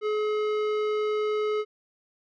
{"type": "tone with tanh clipping", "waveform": "sine", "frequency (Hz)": 425.1, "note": "G#4", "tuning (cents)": 40, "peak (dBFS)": -26, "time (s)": [0.01, 1.65], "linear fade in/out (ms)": 50, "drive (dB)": 15, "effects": []}